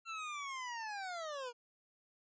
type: linear sweep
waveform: 25% pulse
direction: down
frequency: 1360 to 466.2 Hz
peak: -37 dBFS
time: 0.05-1.53 s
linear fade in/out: 50 ms
effects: resampled to 16000 Hz